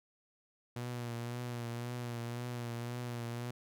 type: tone with vibrato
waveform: sawtooth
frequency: 120 Hz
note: B2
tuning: 49 cents flat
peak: -34 dBFS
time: 0.76-3.51 s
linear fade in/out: 5 ms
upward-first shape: triangle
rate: 1.9 Hz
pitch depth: 44 cents each way
effects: none